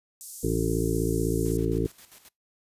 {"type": "band-pass noise", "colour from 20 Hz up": "white", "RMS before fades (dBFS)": -42, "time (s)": [0.21, 1.57], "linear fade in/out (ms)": 0, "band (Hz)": [6300, 12000], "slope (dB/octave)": 24}
{"type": "harmonic tone", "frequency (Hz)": 56, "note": "A1", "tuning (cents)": 31, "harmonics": [1, 2, 3, 5, 6, 7, 8], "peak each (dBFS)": [-31, -31, -31, -31, -31, -31, -31], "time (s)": [0.43, 1.87], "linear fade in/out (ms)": 10}
{"type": "noise with tremolo", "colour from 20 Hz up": "white", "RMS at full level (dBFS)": -49, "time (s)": [1.45, 2.29], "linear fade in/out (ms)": 10, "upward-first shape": "square", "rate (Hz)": 7.5, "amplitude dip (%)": 65}
{"effects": ["noise-tail reverb RT60 0.2 s tail -25 dB re dry", "resampled to 32000 Hz"]}